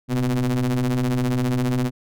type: ring-modulated tone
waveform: square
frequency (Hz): 61.2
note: B1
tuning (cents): -15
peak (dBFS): -17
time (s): 0.08-1.91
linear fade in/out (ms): 50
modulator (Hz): 191
effects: none